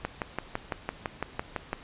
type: click train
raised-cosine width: 0.5 ms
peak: -14 dBFS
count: 11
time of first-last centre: 0.05-1.731 s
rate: 5.95 Hz
effects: pink hiss -49 dBFS RMS until 1.83 s + resampled to 8000 Hz